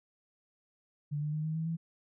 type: tone with pitch steps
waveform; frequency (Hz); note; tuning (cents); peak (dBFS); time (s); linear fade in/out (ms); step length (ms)
sine; 146.83 / 150.26 / 153.77 / 157.37 / 161.05 / 164.81; D3 / D3 / D#3 / D#3 / E3 / E3; 0 / +40 / -20 / +20 / -40 / 0; -31; 1.11-1.77; 20; 110
effects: none